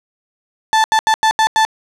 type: tone bursts at uneven times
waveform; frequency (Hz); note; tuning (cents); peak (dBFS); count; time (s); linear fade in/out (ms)
35% pulse; 879; A5; -2; -8; 6; 0.73-0.84 / 0.92-0.99 / 1.07-1.14 / 1.23-1.31 / 1.39-1.47 / 1.56-1.65; 0
effects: low-pass 7000 Hz 12 dB/octave